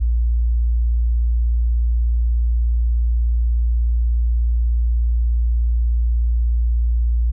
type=tone; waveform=sine; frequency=58.3 Hz; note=A#1; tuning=1 cent sharp; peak=-14 dBFS; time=0-7.32 s; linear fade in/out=20 ms; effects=none